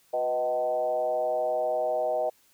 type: tone with frequency modulation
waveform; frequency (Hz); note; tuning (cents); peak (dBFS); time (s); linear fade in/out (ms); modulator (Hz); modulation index
sine; 626; D#5; +10; -24; 0.13-2.3; 10; 132; 1
effects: white hiss -63 dBFS RMS until 2.53 s